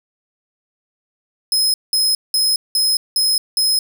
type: tone bursts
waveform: sawtooth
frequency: 5120 Hz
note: D#8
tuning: 49 cents sharp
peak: -11 dBFS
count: 6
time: 1.52-3.79 s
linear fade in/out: 2 ms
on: 220 ms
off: 190 ms
effects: none